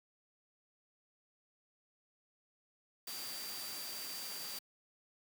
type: tone in noise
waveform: sine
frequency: 4699 Hz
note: D8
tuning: in tune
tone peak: -46 dBFS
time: 3.07-4.59 s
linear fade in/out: 5 ms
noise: white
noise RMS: -45 dBFS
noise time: 3.07-4.59 s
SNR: -4 dB
effects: high-pass 150 Hz 12 dB/octave